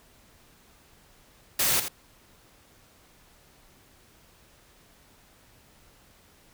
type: noise with echo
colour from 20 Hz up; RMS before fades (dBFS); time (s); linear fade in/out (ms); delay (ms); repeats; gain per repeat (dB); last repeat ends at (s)
white; -24; 1.59-1.8; 5; 84; 1; -9; 1.884
effects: pink hiss -58 dBFS RMS until 6.53 s